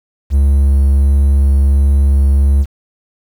triangle tone with vibrato, 69.3 Hz, C#2, in tune, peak -5 dBFS, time 0.3-2.66 s, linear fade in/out 50 ms, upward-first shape triangle, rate 1.4 Hz, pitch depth 10 cents each way, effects 7-bit

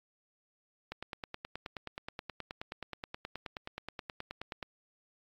click train, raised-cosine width 0.3 ms, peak -23 dBFS, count 36, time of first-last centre 0.92-4.628 s, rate 9.44 Hz, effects AAC 64 kbps

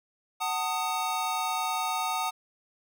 square chord, D# diminished, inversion first, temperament just, 746.7 / 896 / 1244.5 Hz, F#5 / A5 / D#6, +16 / +31 / 0 cents, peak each -33 dBFS, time 0.4-2.31 s, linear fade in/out 20 ms, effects none

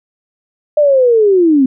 sine linear sweep, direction down, 608 to 253.2 Hz, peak -6 dBFS, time 0.77-1.66 s, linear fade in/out 5 ms, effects none

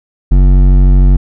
triangle tone with hard clipping, 46.59 Hz, F#1, 13 cents sharp, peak -5 dBFS, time 0.31-1.17 s, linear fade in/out 10 ms, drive 15 dB, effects none

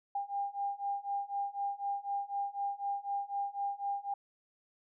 sine beating tone pair, 800 / 804 Hz, G5 / G5, +35 / +44 cents, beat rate 4 Hz, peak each -37 / -36 dBFS, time 0.15-4.14 s, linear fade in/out 5 ms, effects none

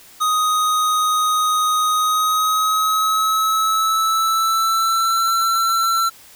square tone with pitch glide, 1249 to 1346.4 Hz, D#6 to E6, +6 to +36 cents, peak -16 dBFS, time 0.2-6.1 s, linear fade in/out 20 ms, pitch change +130 cents, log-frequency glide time 1.93-5.26 s, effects white hiss -45 dBFS RMS until 6.35 s

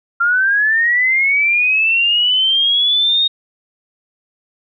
sine linear sweep, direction up, 1373 to 3733 Hz, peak -11 dBFS, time 0.2-3.28 s, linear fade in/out 10 ms, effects none

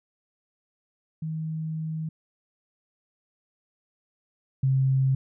sine tone pair in turn, 158.5 / 133.28 Hz, D#3 / C3, +32 / +32 cents, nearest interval minor third, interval 300 cents, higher first, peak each -28 / -19 dBFS, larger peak second, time 1.22-2.09 / 4.63-5.15 s, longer first, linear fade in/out 5 ms, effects none

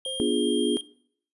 square tone, 3214 Hz, G7, 43 cents sharp, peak -30 dBFS, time 0.05-0.81 s, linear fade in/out 2 ms
sine tone with exponential decay, 523 Hz, C5, 1 cent flat, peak -33 dBFS, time 0.06-0.8 s, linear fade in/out 1 ms, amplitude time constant 160 ms
sine chord, B diminished seventh, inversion none, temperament equal with one note detuned, 245.2 / 293.7 / 349.2 / 415.3 Hz, B3 / D4 / F4 / Ab4, -12 / 0 / 0 / 0 cents, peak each -27 dBFS, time 0.2-0.77 s, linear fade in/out 0 ms
effects noise-tail reverb RT60 0.6 s tail -20 dB re dry + resampled to 24000 Hz

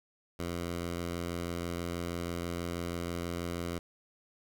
10% pulse tone, 86.2 Hz, F2, 22 cents flat, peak -26 dBFS, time 0.39-3.79 s, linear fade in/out 5 ms, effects none

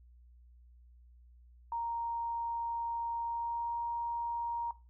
sine tone with pitch glide, 932.3 to 938.8 Hz, A#5 to A#5, 0 to +12 cents, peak -33 dBFS, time 1.72-4.71 s, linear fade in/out 2 ms, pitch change +12 cents, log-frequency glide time 3.22-3.76 s, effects noise-tail reverb RT60 0.3 s tail -18 dB re dry + added 60 Hz sine -56 dBFS peak until 4.89 s

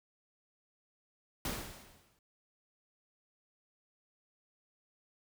pink noise with exponential decay, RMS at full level -35 dBFS, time 1.45-2.19 s, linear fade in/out 2 ms, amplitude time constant 160 ms, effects none

